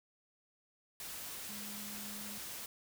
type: tone in noise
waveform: sine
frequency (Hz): 207.7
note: G#3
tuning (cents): 0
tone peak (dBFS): -49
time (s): 1.49-2.38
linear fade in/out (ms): 2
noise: white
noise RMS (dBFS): -45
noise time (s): 1-2.66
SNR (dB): -7
effects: none